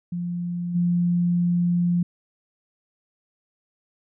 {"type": "tone with level steps", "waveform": "sine", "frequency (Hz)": 174.61, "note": "F3", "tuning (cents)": 0, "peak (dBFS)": [-25, -18], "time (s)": [0.12, 2.03], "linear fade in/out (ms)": 5, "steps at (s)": 0.74, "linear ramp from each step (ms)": 20, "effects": []}